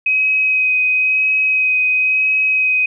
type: tone with vibrato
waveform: sine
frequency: 2527 Hz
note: D#7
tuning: 26 cents sharp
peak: -12 dBFS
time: 0.06-2.86 s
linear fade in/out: 5 ms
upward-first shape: sine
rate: 0.98 Hz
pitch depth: 12 cents each way
effects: none